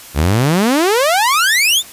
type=exponential sweep; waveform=sawtooth; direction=up; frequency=66.3 to 3729 Hz; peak=-7 dBFS; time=0.14-1.83 s; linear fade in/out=50 ms; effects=white hiss -36 dBFS RMS until 1.92 s + resampled to 32000 Hz